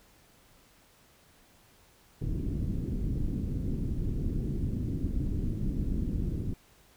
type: low-pass noise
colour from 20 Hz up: pink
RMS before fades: -31 dBFS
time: 2.21-6.54 s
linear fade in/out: 5 ms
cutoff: 300 Hz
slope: 24 dB/octave
effects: pink hiss -61 dBFS RMS until 6.96 s